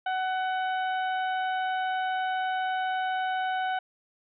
harmonic tone, 748 Hz, F#5, 19 cents sharp, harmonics 1 / 2 / 3 / 4 / 5, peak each -27 / -33 / -45 / -42 / -49 dBFS, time 0.06-3.79 s, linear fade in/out 5 ms, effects none

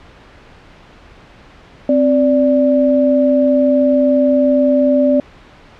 sine tone pair together, 261.6 / 584.4 Hz, C4 / D5, 0 / -9 cents, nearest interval octave + major second, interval 1391 cents, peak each -12 dBFS, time 1.89-5.2 s, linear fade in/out 2 ms, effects pink hiss -42 dBFS RMS until 5.79 s + low-pass 3000 Hz 12 dB/octave

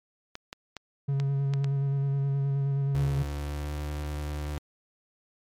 clicks, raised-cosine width 0.2 ms, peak -20 dBFS, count 6, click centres 0.354 / 0.529 / 0.767 / 1.2 / 1.537 / 1.644 s
triangle tone with vibrato, 138.59 Hz, C#3, in tune, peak -22 dBFS, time 1.08-3.23 s, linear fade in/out 10 ms, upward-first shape square, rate 9.5 Hz, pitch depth 15 cents each way
35% pulse tone with pitch glide, 71.5 to 74.15 Hz, D2 to D2, -46 to +17 cents, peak -29 dBFS, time 2.95-4.58 s, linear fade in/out 0 ms, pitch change +63 cents, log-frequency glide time 3.14-3.8 s
effects MP3 96 kbps

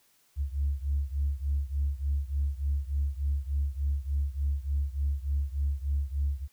sine beating tone pair, 69.3 / 72.7 Hz, C#2 / D2, 0 / -17 cents, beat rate 3.4 Hz, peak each -28 / -30 dBFS, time 0.36-6.48 s, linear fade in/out 50 ms, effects tanh soft clip ceiling -20 dBFS + white hiss -66 dBFS RMS until 6.52 s

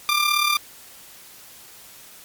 15% pulse tone with amplitude modulation, 1190 Hz, D6, 22 cents sharp, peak -9 dBFS, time 0.09-0.57 s, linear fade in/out 0 ms, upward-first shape sine, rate 36.8 Hz, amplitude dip 60%, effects white hiss -45 dBFS RMS until 2.24 s + MP3 96 kbps

